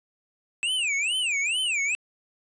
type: tone with vibrato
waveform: square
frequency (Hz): 2600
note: E7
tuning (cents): -24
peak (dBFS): -24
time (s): 0.63-1.95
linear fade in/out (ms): 0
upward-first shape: sine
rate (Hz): 2.3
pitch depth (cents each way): 290
effects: resampled to 22050 Hz